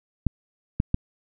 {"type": "clicks", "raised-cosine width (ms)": 5, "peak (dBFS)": -8, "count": 3, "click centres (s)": [0.267, 0.801, 0.944], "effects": []}